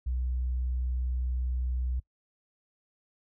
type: tone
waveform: sine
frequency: 62.5 Hz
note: B1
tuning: 21 cents sharp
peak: -26 dBFS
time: 0.06-2 s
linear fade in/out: 10 ms
effects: noise-tail reverb RT60 0.1 s tail -23 dB re dry + tanh soft clip ceiling -24 dBFS